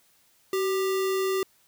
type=tone with sample-and-hold; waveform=sine; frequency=381 Hz; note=G4; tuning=49 cents flat; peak=-23 dBFS; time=0.53-1.43 s; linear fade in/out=2 ms; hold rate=1575 Hz; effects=white hiss -63 dBFS RMS until 1.67 s